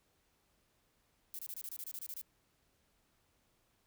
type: noise bursts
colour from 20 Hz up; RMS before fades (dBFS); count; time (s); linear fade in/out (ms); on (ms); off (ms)
violet; -44; 12; 1.34-2.214; 0; 49; 26
effects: pink hiss -75 dBFS RMS until 3.86 s